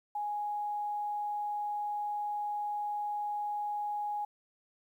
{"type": "tone", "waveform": "sine", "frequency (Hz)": 830.6, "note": "G#5", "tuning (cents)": 0, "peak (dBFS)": -32, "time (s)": [0.15, 4.25], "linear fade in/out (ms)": 5, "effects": ["11-bit"]}